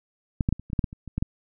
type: clicks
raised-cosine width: 5 ms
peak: -10 / -9 / -9 / -26 / -29 / -14 / -10 / -12 / -26 / -25 / -13 / -11 dBFS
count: 12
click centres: 0.408 / 0.489 / 0.526 / 0.596 / 0.701 / 0.732 / 0.792 / 0.842 / 0.929 / 1.077 / 1.18 / 1.225 s
effects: none